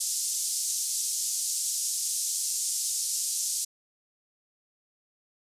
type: band-pass noise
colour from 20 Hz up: pink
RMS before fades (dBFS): -30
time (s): 0-3.65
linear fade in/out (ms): 10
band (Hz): 5800 to 10000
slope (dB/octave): 24
effects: resampled to 32000 Hz